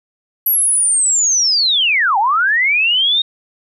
sine linear two-way sweep, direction down then up, 11840 to 765 to 3746 Hz, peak -11 dBFS, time 0.46-3.22 s, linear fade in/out 5 ms, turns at 2.18 s, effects none

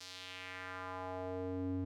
square tone with band-pass filter sweep, 92.5 Hz, F#2, in tune, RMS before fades -42 dBFS, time 0-1.85 s, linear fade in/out 10 ms, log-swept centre 5100 to 220 Hz, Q 1.9, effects none

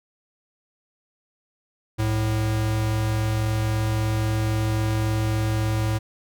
square tone pair together, 65.41 / 109.13 Hz, C2 / A2, 0 / -14 cents, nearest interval major sixth, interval 886 cents, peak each -31 / -22 dBFS, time 1.98-5.99 s, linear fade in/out 20 ms, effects none

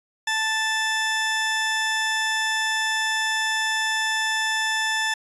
20% pulse tone pair together, 880 / 1760 Hz, A5 / A6, 0 / 0 cents, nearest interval octave, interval 1200 cents, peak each -21 dBFS, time 0.27-5.14 s, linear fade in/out 5 ms, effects resampled to 24000 Hz

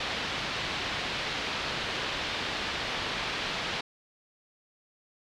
white low-pass noise, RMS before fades -33 dBFS, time 0-3.81 s, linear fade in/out 5 ms, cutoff 4000 Hz, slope 24 dB/octave, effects none

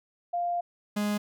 sine / 45% pulse tone pair in turn, 698.5 / 207.7 Hz, F5 / G#3, 0 / 0 cents, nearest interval octave + major sixth, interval 2100 cents, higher first, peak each -26 dBFS, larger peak neither, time 0.33-0.61 / 0.96-1.18 s, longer first, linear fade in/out 10 ms, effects none

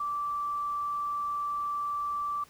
sine tone, 1166 Hz, D6, 13 cents flat, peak -29 dBFS, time 0-2.44 s, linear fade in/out 5 ms, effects pink hiss -57 dBFS RMS until 2.49 s

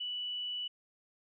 sine tone, 2960 Hz, F#7, in tune, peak -35 dBFS, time 0-0.68 s, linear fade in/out 10 ms, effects none

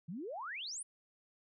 sine exponential sweep, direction up, 150 to 10260 Hz, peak -40 dBFS, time 0.08-0.83 s, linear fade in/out 10 ms, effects none

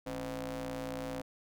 sawtooth ring-modulated tone, 120 Hz, B2, 49 cents flat, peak -30 dBFS, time 0.06-1.22 s, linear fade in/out 10 ms, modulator 391 Hz, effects none

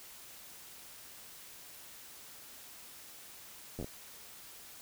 slowing click train, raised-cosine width 2 ms, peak -27 dBFS, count 5, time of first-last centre 3.79-3.844 s, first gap 10 ms, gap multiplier 1.21, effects white hiss -52 dBFS RMS until 4.81 s

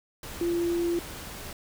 sine tone in noise, 343 Hz, F4, 31 cents flat, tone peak -24 dBFS, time 0.41-0.99 s, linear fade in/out 2 ms, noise pink, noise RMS -40 dBFS, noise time 0.23-1.53 s, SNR +13 dB, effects none

